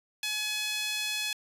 sawtooth tone with high-pass filter, 848 Hz, G#5, 36 cents sharp, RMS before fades -32 dBFS, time 0.23-1.33 s, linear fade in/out 2 ms, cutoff 2900 Hz, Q 1.9, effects resampled to 32000 Hz

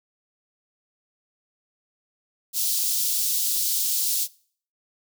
white high-pass noise, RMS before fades -24 dBFS, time 2.53-4.28 s, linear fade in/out 50 ms, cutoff 3900 Hz, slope 24 dB/octave, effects noise-tail reverb RT60 0.5 s tail -22 dB re dry

